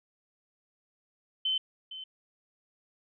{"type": "tone with echo", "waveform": "sine", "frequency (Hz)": 3066, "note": "G7", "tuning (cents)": -39, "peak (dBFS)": -26, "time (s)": [1.45, 1.58], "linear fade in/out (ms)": 5, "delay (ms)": 460, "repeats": 1, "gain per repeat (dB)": -13, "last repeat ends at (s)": 2.04, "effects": []}